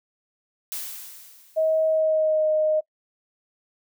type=noise with exponential decay; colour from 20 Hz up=blue; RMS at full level=-30 dBFS; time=0.72-2.01 s; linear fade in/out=0 ms; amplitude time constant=280 ms
type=tone with pitch glide; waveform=sine; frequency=635 to 619.4 Hz; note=D#5 to D#5; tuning=+35 to -8 cents; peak=-18 dBFS; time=1.56-2.81 s; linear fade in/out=20 ms; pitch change=-43 cents; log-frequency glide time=1.86-2.49 s
effects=noise-tail reverb RT60 0.1 s tail -22 dB re dry